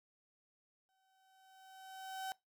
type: tone with exponential growth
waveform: 35% pulse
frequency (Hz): 763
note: G5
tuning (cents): -47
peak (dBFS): -37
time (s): 0.89-2.32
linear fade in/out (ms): 0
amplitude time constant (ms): 310
effects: noise-tail reverb RT60 0.2 s tail -22 dB re dry